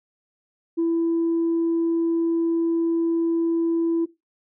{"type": "tone", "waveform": "sine", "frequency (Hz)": 332.9, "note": "E4", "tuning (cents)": 17, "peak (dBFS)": -17, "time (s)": [0.77, 4.06], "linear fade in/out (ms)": 20, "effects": ["noise-tail reverb RT60 0.2 s tail -17 dB re dry", "tanh soft clip ceiling -16 dBFS"]}